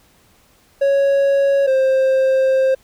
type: tone pair in turn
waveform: triangle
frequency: 554.4 / 528.5 Hz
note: C#5 / C5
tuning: 0 / +17 cents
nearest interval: minor second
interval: 83 cents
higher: first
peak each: -10 dBFS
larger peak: neither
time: 0.81-1.67 / 1.67-2.75 s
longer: second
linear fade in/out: 10 ms
effects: pink hiss -54 dBFS RMS until 2.83 s